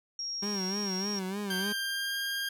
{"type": "tone", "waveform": "sine", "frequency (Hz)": 5588, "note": "F8", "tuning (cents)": 0, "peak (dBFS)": -33, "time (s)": [0.19, 1.19], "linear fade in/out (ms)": 2}
{"type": "tone with vibrato", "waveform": "30% pulse", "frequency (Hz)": 196, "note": "G3", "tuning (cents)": 0, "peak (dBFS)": -30, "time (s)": [0.42, 1.73], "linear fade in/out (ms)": 10, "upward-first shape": "sine", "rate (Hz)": 3.3, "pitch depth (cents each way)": 99}
{"type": "tone with pitch glide", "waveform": "20% pulse", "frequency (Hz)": [1580, 1608.5], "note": ["G6", "G6"], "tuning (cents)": [13, 44], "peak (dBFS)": -26, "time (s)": [1.5, 2.49], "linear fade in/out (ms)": 5, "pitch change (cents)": 31, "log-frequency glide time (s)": [1.62, 2.17]}
{"effects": []}